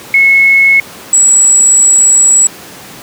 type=tone pair in turn; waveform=sine; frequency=2187 / 7779 Hz; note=C#7 / B8; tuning=-24 / -27 cents; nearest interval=octave + minor seventh; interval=2197 cents; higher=second; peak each=-3 dBFS; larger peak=neither; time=0.14-0.8 / 1.13-2.47 s; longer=second; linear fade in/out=2 ms; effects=pink hiss -30 dBFS RMS until 3.02 s + high-pass 150 Hz 12 dB/octave